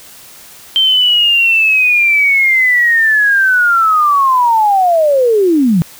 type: linear sweep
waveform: sine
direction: down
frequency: 3136 to 155.56 Hz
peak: -7 dBFS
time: 0.76-5.82 s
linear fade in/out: 0 ms
effects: white hiss -37 dBFS RMS until 5.99 s